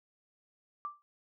sine tone with exponential decay, 1174.7 Hz, D6, in tune, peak -32 dBFS, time 0.85-1.02 s, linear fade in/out 0 ms, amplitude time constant 36 ms, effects none

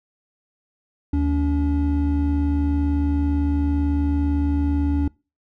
triangle tone pair together, 75.73 / 285.1 Hz, D#2 / C#4, -46 / +49 cents, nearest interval octave + major seventh, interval 2295 cents, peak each -18 / -19 dBFS, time 1.13-5.08 s, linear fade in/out 5 ms, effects noise-tail reverb RT60 0.3 s tail -25 dB re dry

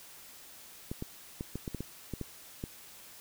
clicks, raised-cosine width 3 ms, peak -23 dBFS, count 10, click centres 0.915 / 1.024 / 1.409 / 1.556 / 1.678 / 1.747 / 1.806 / 2.137 / 2.213 / 2.639 s, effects white hiss -52 dBFS RMS until 3.2 s

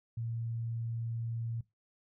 sine tone, 115.4 Hz, A#2, 17 cents flat, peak -34 dBFS, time 0.17-1.61 s, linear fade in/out 5 ms, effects noise-tail reverb RT60 0.2 s tail -20 dB re dry

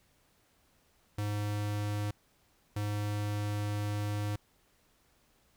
square tone bursts at uneven times, 103.83 Hz, G#2, in tune, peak -32 dBFS, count 2, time 1.18-2.11 / 2.76-4.36 s, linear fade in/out 5 ms, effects pink hiss -69 dBFS RMS until 5.56 s

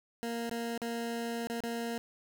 20% pulse tone with dropouts, 233.1 Hz, A#3, in tune, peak -29 dBFS, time 0.23-1.98 s, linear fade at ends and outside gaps 0 ms, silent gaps 0.496-0.513 / 0.777-0.818 / 1.471-1.499 / 1.604-1.637 s, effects none

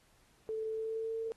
sine tone with pitch glide, 440 to 450.5 Hz, A4 to A4, 0 to +41 cents, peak -34 dBFS, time 0.49-1.32 s, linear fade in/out 0 ms, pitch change +41 cents, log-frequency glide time 0.69-1.17 s, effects pink hiss -68 dBFS RMS until 1.36 s + AAC 32 kbps

